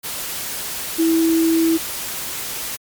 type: tone in noise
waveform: sine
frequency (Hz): 327.2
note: E4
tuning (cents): -13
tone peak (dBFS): -13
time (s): 0.98-1.78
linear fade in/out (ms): 20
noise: white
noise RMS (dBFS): -27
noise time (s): 0.03-2.77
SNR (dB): +11
effects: MP3 96 kbps